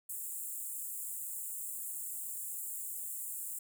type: high-pass noise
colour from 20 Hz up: pink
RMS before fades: -41 dBFS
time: 0.09-3.59 s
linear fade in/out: 5 ms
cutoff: 7300 Hz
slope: 96 dB/octave
effects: none